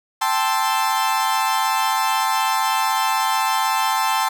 40% pulse chord, A minor seventh, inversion third, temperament equal, 784 / 880 / 1046.5 / 1318.5 Hz, G5 / A5 / C6 / E6, 0 / 0 / 0 / 0 cents, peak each -24 / -20 / -22 / -26 dBFS, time 0.21-4.29 s, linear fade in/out 10 ms, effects none

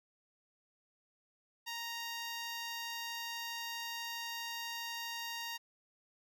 10% pulse tone, 932.3 Hz, A#5, in tune, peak -31 dBFS, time 1.66-5.58 s, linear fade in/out 20 ms, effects none

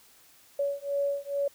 sine beating tone pair, 563 / 565.3 Hz, C#5 / C#5, +27 / +34 cents, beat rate 2.3 Hz, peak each -30 dBFS, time 0.59-1.48 s, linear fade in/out 5 ms, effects white hiss -58 dBFS RMS until 1.54 s

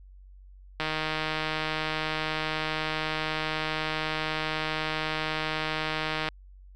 click train, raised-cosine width 0.3 ms, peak -13 dBFS, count 857, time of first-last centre 0.8-6.287 s, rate 156 Hz, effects added 47 Hz sine -47 dBFS peak until 6.75 s

